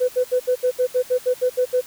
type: tone bursts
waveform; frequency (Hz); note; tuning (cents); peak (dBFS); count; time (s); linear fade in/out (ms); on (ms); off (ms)
sine; 502; B4; +28; -14; 12; 0-1.813; 20; 86; 71
effects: tanh soft clip ceiling -10 dBFS + white hiss -42 dBFS RMS until 1.86 s